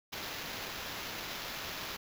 blue noise with sample-and-hold, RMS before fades -41 dBFS, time 0.12-1.97 s, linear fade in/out 10 ms, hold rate 8820 Hz, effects none

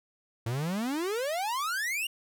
45% pulse exponential sweep, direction up, 110 to 2898 Hz, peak -29 dBFS, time 0.46-2.07 s, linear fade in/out 5 ms, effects none

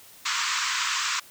pink band-pass noise, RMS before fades -27 dBFS, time 0.25-1.2 s, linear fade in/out 10 ms, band 980 to 7800 Hz, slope 96 dB/octave, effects white hiss -50 dBFS RMS until 1.3 s

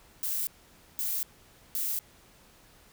violet noise bursts, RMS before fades -31 dBFS, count 3, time 0.23-1.99 s, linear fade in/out 0 ms, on 240 ms, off 520 ms, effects pink hiss -58 dBFS RMS until 2.92 s

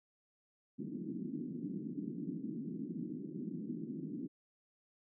white band-pass noise, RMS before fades -42 dBFS, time 0.78-4.28 s, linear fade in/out 20 ms, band 160 to 320 Hz, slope 48 dB/octave, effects none

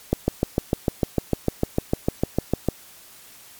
click train, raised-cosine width 2 ms, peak -5 dBFS, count 18, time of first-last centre 0.13-2.686 s, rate 6.65 Hz, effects white hiss -47 dBFS RMS until 3.59 s + MP3 96 kbps

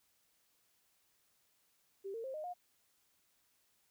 sine tone with pitch steps, 392 / 455.5 / 529.3 / 615.1 / 714.8 Hz, G4 / A#4 / C5 / D#5 / F5, 0 / -40 / +20 / -20 / +40 cents, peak -40 dBFS, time 2.04-2.54 s, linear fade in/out 20 ms, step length 100 ms, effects white hiss -75 dBFS RMS until 3.9 s

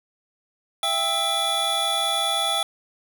square tone cluster, 666 / 792 / 1307 / 3435 Hz, E5 / G5 / E6 / A7, +18 / +18 / -15 / -42 cents, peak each -31 / -28 / -31 / -24 dBFS, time 0.83-2.63 s, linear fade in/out 2 ms, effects none

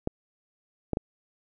clicks, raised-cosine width 2 ms, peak -13 dBFS, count 3, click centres 0.074 / 0.933 / 0.971 s, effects none

